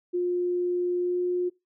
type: tone with pitch glide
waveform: sine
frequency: 355.4 to 357.7 Hz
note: F4 to F4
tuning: +30 to +41 cents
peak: -23 dBFS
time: 0.13-1.5 s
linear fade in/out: 20 ms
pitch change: +11 cents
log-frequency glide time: 1-1.2 s
effects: noise-tail reverb RT60 0.2 s tail -21 dB re dry